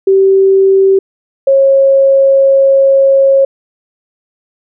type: tone pair in turn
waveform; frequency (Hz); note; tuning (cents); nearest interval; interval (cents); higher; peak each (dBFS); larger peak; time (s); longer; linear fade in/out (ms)
sine; 386.7 / 544; G4 / C#5; -24 / -33; tritone; 591; second; -4; neither; 0.07-0.99 / 1.47-3.45; second; 5
effects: none